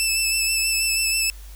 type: tone with vibrato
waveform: 15% pulse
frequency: 2637 Hz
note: E7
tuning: in tune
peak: -12 dBFS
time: 0-1.3 s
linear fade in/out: 0 ms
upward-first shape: sine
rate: 6.2 Hz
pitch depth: 21 cents each way
effects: added 50 Hz sine -37 dBFS peak until 1.55 s + white hiss -49 dBFS RMS until 1.55 s